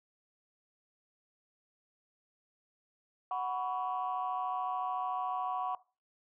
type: chord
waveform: sine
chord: F# suspended fourth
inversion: none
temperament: equal with one note detuned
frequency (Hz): 740 / 987.8 / 1121.6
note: F#5 / B5 / C#6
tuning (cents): 0 / 0 / +20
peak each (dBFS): -34 / -38 / -36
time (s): 3.31-5.75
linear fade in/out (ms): 2
effects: noise-tail reverb RT60 0.3 s tail -18 dB re dry + tanh soft clip ceiling -25 dBFS